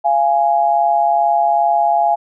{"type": "tone pair together", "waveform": "sine", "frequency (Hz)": [688.2, 830.6], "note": ["F5", "G#5"], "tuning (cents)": [-26, 0], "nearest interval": "minor third", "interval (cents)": 326, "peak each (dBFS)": -14, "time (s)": [0.04, 2.16], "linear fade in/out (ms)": 20, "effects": []}